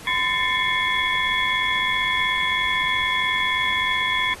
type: tone cluster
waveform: sine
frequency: 1018 / 1776 / 2116 / 2212 / 3371 Hz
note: C6 / A6 / C7 / C#7 / G#7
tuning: -48 / +16 / +19 / -4 / +25 cents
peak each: -26 dBFS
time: 0.07-4.34 s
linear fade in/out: 2 ms
effects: pink hiss -41 dBFS RMS until 4.4 s + AAC 32 kbps